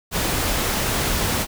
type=noise; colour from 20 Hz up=pink; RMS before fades=-22 dBFS; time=0.11-1.47 s; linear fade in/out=50 ms; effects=none